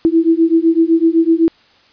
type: beating tone pair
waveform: sine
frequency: 325 / 332.9 Hz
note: E4 / E4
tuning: -24 / +17 cents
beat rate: 7.9 Hz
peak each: -12 dBFS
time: 0.05-1.48 s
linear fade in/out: 0 ms
effects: white hiss -50 dBFS RMS until 1.92 s + resampled to 11025 Hz